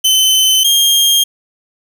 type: tone pair in turn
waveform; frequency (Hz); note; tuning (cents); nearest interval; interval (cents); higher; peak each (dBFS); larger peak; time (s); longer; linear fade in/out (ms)
sawtooth; 3055 / 3220; G7 / G7; -45 / +46; minor second; 91; second; -5; neither; 0.04-0.64 / 0.64-1.24; neither; 10
effects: none